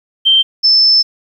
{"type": "tone pair in turn", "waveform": "sine", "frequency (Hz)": [3136, 5274], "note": ["G7", "E8"], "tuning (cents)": [0, 0], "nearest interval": "major sixth", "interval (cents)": 900, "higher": "second", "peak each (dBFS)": -6, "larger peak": "neither", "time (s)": [[0.25, 0.43], [0.63, 1.03]], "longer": "second", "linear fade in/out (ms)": 20, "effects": ["8-bit"]}